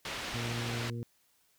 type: low-pass noise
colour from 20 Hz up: white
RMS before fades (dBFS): -39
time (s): 0.05-0.9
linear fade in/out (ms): 2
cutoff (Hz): 3500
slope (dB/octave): 12
type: harmonic tone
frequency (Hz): 117.8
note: A#2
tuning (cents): +19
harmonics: 1 / 2 / 3 / 4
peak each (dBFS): -36 / -42 / -46 / -48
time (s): 0.34-1.03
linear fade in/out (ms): 0
effects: white hiss -70 dBFS RMS until 1.58 s